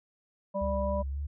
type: harmonic tone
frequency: 196.6 Hz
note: G3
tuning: 5 cents sharp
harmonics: 1 / 3 / 5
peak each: -35 / -30 / -36 dBFS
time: 0.54-1.03 s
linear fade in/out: 20 ms
type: tone with vibrato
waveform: sine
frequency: 70.2 Hz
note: C#2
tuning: 22 cents sharp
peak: -31 dBFS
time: 0.61-1.27 s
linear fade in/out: 10 ms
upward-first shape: triangle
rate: 3.7 Hz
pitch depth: 59 cents each way
effects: none